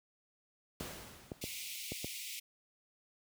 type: noise with exponential decay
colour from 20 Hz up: pink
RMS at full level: -42 dBFS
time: 0.8-1.95 s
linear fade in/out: 2 ms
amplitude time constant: 250 ms
type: clicks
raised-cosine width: 2 ms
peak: -26 dBFS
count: 5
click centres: 0.809 / 1.318 / 1.44 / 1.92 / 2.045 s
type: high-pass noise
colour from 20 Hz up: pink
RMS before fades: -44 dBFS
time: 1.41-2.4 s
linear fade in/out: 10 ms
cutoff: 2100 Hz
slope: 96 dB/octave
effects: high-pass 60 Hz 12 dB/octave